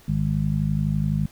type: harmonic tone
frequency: 51.91 Hz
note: G#1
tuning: in tune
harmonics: 1 / 2 / 3 / 4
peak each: -29 / -29 / -22 / -27 dBFS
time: 0.08-1.26 s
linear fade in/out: 5 ms
effects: pink hiss -52 dBFS RMS until 1.31 s